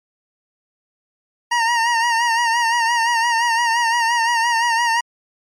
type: tone with vibrato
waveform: 25% pulse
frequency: 932.3 Hz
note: A#5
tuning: in tune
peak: -11 dBFS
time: 1.51-5.01 s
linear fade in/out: 10 ms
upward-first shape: sine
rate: 5.8 Hz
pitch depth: 55 cents each way
effects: low-pass 7000 Hz 12 dB/octave + MP3 96 kbps